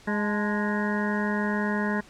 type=harmonic tone with a mistuned harmonic; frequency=207.5 Hz; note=G#3; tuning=1 cent flat; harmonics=1 / 2 / 3 / 4 / 5 / 7 / 8 / 9; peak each=-26 / -33 / -36 / -36 / -36 / -37 / -34 / -35 dBFS; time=0.07-2.01 s; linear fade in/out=10 ms; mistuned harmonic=4; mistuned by=+76 cents; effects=pink hiss -52 dBFS RMS until 2.09 s + low-pass 8000 Hz 12 dB/octave